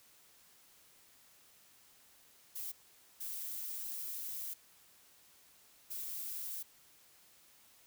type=noise bursts at uneven times; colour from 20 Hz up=violet; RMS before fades=-42 dBFS; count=3; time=2.55-2.72 / 3.2-4.54 / 5.9-6.63 s; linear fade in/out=10 ms; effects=white hiss -64 dBFS RMS until 7.86 s